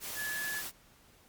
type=tone in noise; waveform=sine; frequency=1711 Hz; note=A6; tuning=49 cents flat; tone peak=-35 dBFS; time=0.15-0.63 s; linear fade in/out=50 ms; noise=white; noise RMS=-40 dBFS; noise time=0-0.72 s; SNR=+2 dB; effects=pink hiss -62 dBFS RMS until 1.28 s + Opus 48 kbps